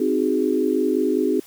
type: chord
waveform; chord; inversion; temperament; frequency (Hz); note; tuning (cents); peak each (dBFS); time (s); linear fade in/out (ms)
sine; Ab dominant seventh; first; equal; 261.6 / 311.1 / 370 / 415.3; C4 / Eb4 / Gb4 / Ab4; 0 / 0 / 0 / 0; -23; 0-1.4; 5
effects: white hiss -48 dBFS RMS until 1.46 s